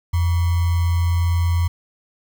sine tone with sample-and-hold, 85.8 Hz, F2, 30 cents flat, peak -15 dBFS, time 0.13-1.68 s, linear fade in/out 10 ms, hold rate 1050 Hz, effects none

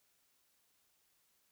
silence, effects white hiss -75 dBFS RMS until 1.51 s

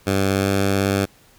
10% pulse tone with pitch glide, 97.2 to 98.22 Hz, G2 to G2, -14 to +4 cents, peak -9 dBFS, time 0.06-1.06 s, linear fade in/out 20 ms, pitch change +18 cents, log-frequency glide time 0.39-0.49 s, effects pink hiss -53 dBFS RMS until 1.38 s

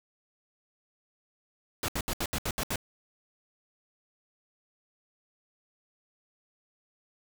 pink noise bursts, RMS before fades -31 dBFS, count 8, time 1.83-2.758 s, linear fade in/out 0 ms, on 53 ms, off 72 ms, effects none

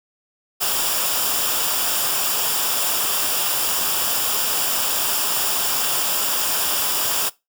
white noise with comb filter, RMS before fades -21 dBFS, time 0.6-7.3 s, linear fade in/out 20 ms, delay 0.48 ms, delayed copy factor -0.6, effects noise-tail reverb RT60 0.2 s tail -20 dB re dry

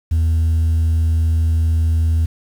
sine tone, 81.3 Hz, E2, 23 cents flat, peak -10 dBFS, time 0.11-2.26 s, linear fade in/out 10 ms, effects tanh soft clip ceiling -12 dBFS + 7-bit

